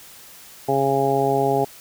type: harmonic tone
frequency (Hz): 137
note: C#3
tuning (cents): -20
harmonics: 1 / 2 / 3 / 4 / 5 / 6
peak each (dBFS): -27 / -27 / -21 / -27 / -23 / -23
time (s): 0.68-1.65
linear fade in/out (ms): 10
effects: white hiss -44 dBFS RMS until 1.8 s